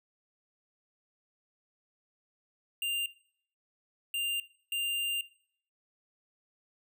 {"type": "tone bursts at uneven times", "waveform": "square", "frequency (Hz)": 2794, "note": "F7", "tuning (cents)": 0, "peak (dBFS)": -31, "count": 3, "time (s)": [[2.82, 3.06], [4.14, 4.4], [4.72, 5.21]], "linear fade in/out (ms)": 2, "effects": ["noise-tail reverb RT60 0.6 s tail -19 dB re dry"]}